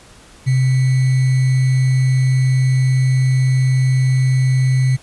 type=tone with sample-and-hold; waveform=sine; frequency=130 Hz; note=C3; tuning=11 cents flat; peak=-11 dBFS; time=0.46-4.97 s; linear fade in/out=20 ms; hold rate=2100 Hz; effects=pink hiss -44 dBFS RMS until 5.02 s + resampled to 24000 Hz